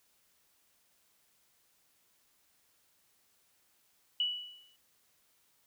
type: tone with exponential decay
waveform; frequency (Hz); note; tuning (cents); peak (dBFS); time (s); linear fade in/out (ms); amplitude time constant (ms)
sine; 2949; F#7; -6; -26; 4.2-4.76; 2; 120
effects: white hiss -71 dBFS RMS until 5.66 s